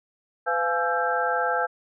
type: tone cluster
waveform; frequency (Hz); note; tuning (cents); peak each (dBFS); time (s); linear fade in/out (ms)
sine; 504 / 692 / 846 / 1335 / 1579; B4 / F5 / G#5 / E6 / G6; +35 / -16 / +32 / +22 / +12; -28; 0.46-1.67; 20
effects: none